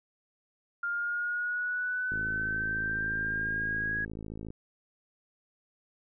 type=linear sweep; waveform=sine; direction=up; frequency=1400 to 1663 Hz; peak=-29 dBFS; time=0.83-4.05 s; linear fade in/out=5 ms
type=click train; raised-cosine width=3 ms; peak=-28 dBFS; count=130; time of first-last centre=2.12-4.504 s; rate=54.1 Hz
effects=none